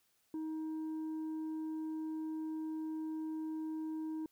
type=tone with tanh clipping; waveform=triangle; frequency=315 Hz; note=D#4; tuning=21 cents sharp; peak=-38 dBFS; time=0.34-4.26 s; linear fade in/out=2 ms; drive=8 dB; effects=white hiss -75 dBFS RMS until 4.31 s